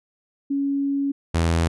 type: tone pair in turn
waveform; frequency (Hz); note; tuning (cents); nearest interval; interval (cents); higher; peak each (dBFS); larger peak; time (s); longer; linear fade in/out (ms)
sine / sawtooth; 278.9 / 83.18; C#4 / E2; +11 / +16; octave + major sixth; 2095; first; -20 / -14; second; 0.5-1.12 / 1.34-1.68; first; 10
effects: resampled to 24000 Hz